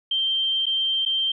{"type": "tone with dropouts", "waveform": "sine", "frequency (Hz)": 3144, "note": "G7", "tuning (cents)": 4, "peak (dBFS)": -20, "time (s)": [0.11, 1.32], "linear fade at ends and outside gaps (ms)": 5, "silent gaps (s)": [[0.657, 0.665], [1.052, 1.06]], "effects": []}